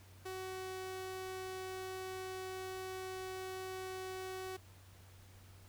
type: tone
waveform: sawtooth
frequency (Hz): 375.1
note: F#4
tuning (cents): +24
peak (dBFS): -38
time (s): 0.25-4.57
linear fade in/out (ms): 10
effects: added 94 Hz sine -57 dBFS peak until 5.68 s + pink hiss -63 dBFS RMS until 5.68 s